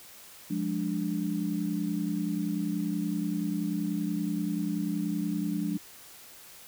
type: chord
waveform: sine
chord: D diminished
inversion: first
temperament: equal with one note detuned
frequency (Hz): 177.26 / 207.7 / 293.7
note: F3 / Ab3 / D4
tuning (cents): +26 / 0 / 0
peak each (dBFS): -32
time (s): 0.5-5.78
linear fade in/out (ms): 10
effects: white hiss -50 dBFS RMS until 6.67 s